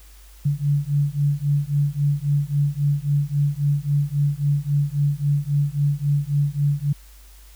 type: beating tone pair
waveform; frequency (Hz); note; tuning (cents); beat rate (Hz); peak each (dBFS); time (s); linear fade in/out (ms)
sine; 142.1 / 145.8; C#3 / D3; +43 / -12; 3.7; -21; 0.45-6.93; 10
effects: added 50 Hz sine -44 dBFS peak until 7.55 s + white hiss -52 dBFS RMS until 7.55 s